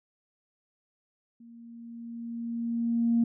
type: tone with level ramp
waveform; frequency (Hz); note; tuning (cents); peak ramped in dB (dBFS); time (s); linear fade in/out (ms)
sine; 233.1; A#3; 0; -48 to -19; 1.4-3.24; 5
effects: tanh soft clip ceiling -15 dBFS